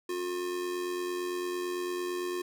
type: tone with amplitude modulation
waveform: square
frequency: 358.1 Hz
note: F4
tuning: 43 cents sharp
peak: -30 dBFS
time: 0.09-2.42 s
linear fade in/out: 5 ms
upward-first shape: sine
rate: 88.9 Hz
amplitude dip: 50%
effects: none